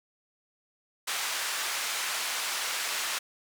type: band-pass noise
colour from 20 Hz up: pink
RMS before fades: -32 dBFS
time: 1.07-3.19 s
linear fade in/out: 10 ms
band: 1200 to 11000 Hz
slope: 12 dB/octave
effects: none